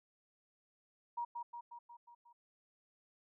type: tone with echo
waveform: sine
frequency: 949 Hz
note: A#5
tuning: 31 cents sharp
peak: -36 dBFS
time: 1.17-1.25 s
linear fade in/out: 10 ms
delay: 180 ms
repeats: 6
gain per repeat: -4 dB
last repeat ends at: 2.33 s
effects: none